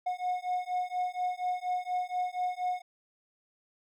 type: beating tone pair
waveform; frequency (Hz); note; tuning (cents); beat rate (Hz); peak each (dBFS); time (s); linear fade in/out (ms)
triangle; 724 / 728.2; F#5 / F#5; -38 / -28; 4.2; -31; 0.06-2.82; 10
effects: none